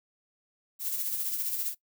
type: noise with tremolo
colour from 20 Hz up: violet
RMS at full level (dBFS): -30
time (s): 0.79-1.75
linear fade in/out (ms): 50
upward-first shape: sine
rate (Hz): 15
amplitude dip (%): 45
effects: noise-tail reverb RT60 0.1 s tail -19 dB re dry